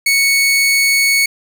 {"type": "tone", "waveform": "sawtooth", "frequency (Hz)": 2217, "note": "C#7", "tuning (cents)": 0, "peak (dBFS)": -7, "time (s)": [0.06, 1.26], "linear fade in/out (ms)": 5, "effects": []}